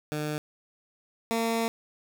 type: tone pair in turn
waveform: 15% pulse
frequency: 151 / 228.2 Hz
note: D3 / A#3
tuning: +48 / -37 cents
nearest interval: perfect fifth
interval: 715 cents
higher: second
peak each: -23 / -19 dBFS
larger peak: second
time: 0.12-0.38 / 1.31-1.68 s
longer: second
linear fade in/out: 0 ms
effects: none